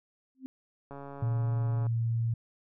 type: tone with exponential growth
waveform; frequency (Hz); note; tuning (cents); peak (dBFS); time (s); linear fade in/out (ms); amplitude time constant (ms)
sine; 262; C4; +2; -33; 0.35-0.46; 0; 22
type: click train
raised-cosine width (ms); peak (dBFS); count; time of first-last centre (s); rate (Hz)
1; -30; 135; 0.91-1.867; 140
type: tone with pitch glide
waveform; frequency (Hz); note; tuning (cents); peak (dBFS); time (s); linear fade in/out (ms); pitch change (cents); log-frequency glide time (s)
sine; 116.4 to 115.13; A#2 to A#2; -2 to -21; -26; 1.22-2.34; 5; -19; 1.46-1.98
effects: none